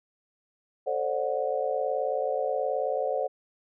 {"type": "chord", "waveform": "sine", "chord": "D dominant seventh", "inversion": "second", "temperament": "just", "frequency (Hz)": [440.5, 528.6, 587.3, 734.2], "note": ["A4", "C5", "D5", "F#5"], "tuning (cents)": [2, 18, 0, -14], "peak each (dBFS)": [-33, -29, -31, -32], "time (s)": [0.86, 3.28], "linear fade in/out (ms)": 20, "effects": []}